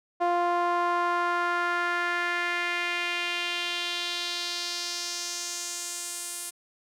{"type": "tone with band-pass filter sweep", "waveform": "sawtooth", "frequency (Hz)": 349.2, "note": "F4", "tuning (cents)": 0, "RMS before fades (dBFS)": -29, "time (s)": [0.2, 6.51], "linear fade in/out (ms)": 20, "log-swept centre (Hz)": [780, 9600], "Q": 2.3, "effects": []}